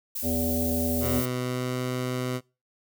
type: noise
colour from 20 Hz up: violet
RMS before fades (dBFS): -32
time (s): 0.15-1.26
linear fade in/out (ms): 10
type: harmonic tone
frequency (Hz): 82.41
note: E2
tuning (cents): 0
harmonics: 1 / 3 / 5 / 7 / 9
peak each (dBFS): -31 / -27 / -36 / -32 / -42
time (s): 0.22-1.23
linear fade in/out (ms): 50
type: tone with pitch glide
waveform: 15% pulse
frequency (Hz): 125.5 to 126.45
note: B2 to B2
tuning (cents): +28 to +41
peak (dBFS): -21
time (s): 1-2.41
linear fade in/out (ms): 50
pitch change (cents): +13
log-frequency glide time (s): 1.39-1.81
effects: noise-tail reverb RT60 0.3 s tail -23 dB re dry